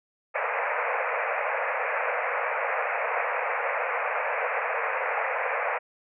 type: band-pass noise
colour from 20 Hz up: pink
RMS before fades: -28 dBFS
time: 0.34-5.79 s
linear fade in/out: 20 ms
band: 470 to 2500 Hz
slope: 96 dB/octave
effects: none